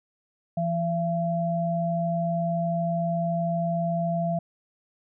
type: tone pair together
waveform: sine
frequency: 168.57 / 678 Hz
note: E3 / E5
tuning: +39 / +49 cents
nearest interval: 2 octaves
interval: 2410 cents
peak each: -26 dBFS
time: 0.57-4.39 s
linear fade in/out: 5 ms
effects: none